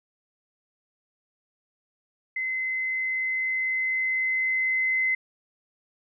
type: tone with level ramp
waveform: sine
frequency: 2051 Hz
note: C7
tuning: 35 cents flat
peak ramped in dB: -26 to -21 dBFS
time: 2.36-5.15 s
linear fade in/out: 5 ms
effects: none